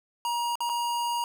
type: tone with dropouts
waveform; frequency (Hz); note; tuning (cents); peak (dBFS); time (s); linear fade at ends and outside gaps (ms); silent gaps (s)
square; 949; A#5; +31; -27; 0.25-1.24; 1; 0.555-0.605 / 0.693-0.697
effects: none